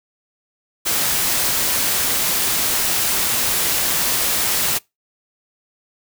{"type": "noise", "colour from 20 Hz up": "white", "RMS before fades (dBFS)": -19, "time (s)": [0.85, 4.79], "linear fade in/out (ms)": 20, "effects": ["noise-tail reverb RT60 0.2 s tail -24 dB re dry"]}